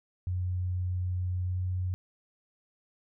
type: tone with pitch glide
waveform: sine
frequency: 90.7 to 91.49 Hz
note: F#2 to F#2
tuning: -34 to -19 cents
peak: -28 dBFS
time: 0.27-1.94 s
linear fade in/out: 0 ms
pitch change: +15 cents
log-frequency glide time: 1.44-1.59 s
effects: none